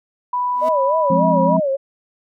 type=tone with pitch glide; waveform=sine; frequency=987.8 to 969.7 Hz; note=B5 to B5; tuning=0 to -32 cents; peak=-17 dBFS; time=0.33-1.57 s; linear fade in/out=5 ms; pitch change=-32 cents; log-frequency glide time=1.08-1.22 s
type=tone with exponential growth; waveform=30% pulse; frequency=249.7 Hz; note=B3; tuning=19 cents sharp; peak=-24 dBFS; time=0.5-0.69 s; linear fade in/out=5 ms; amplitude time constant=40 ms
type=tone with vibrato; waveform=sine; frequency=587.3 Hz; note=D5; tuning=in tune; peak=-16 dBFS; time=0.61-1.77 s; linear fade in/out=20 ms; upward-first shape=sine; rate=3.4 Hz; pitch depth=160 cents each way
type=chord; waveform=sine; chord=F minor; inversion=none; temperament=equal; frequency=174.61 / 207.7 / 261.6 Hz; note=F3 / Ab3 / C4; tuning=0 / 0 / 0 cents; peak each=-18 / -22 / -21 dBFS; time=1.1-1.6 s; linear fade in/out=5 ms
effects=none